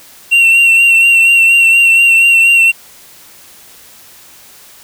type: tone with vibrato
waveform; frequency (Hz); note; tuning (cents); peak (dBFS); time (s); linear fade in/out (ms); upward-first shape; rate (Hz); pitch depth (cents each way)
triangle; 2731; F7; -39; -3; 0.31-2.72; 20; sine; 4.2; 28
effects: white hiss -39 dBFS RMS until 4.83 s